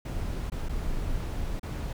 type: noise with dropouts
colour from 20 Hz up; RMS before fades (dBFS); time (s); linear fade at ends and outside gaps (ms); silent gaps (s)
brown; -31; 0.05-1.93; 5; 0.5-0.519 / 0.687-0.692 / 1.596-1.63
effects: none